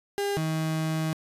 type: tone pair in turn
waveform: 35% pulse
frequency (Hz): 402.7 / 158.66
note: G4 / D#3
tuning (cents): +47 / +34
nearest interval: octave + major third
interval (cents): 1613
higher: first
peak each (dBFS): -24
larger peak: neither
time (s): 0.18-0.37 / 0.37-1.13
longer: second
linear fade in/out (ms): 0
effects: resampled to 32000 Hz